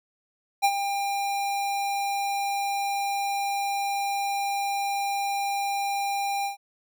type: tone with ADSR envelope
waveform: square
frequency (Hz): 799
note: G5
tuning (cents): +33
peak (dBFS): -17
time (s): 0.62-6.57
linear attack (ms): 27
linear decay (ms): 57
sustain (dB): -9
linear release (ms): 120
effects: none